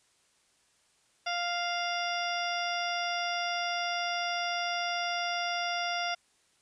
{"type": "harmonic tone", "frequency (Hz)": 698.5, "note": "F5", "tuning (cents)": 0, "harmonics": [1, 2, 3, 4, 5, 7, 8], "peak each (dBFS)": [-33, -36, -38, -39, -40, -41, -42], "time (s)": [1.26, 6.15], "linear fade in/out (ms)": 10, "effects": ["white hiss -68 dBFS RMS until 6.61 s", "resampled to 22050 Hz"]}